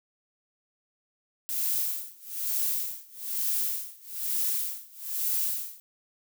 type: noise with tremolo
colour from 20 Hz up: violet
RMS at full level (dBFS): -27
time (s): 1.49-5.8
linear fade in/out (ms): 0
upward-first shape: sine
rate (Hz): 1.1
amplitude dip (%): 95
effects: none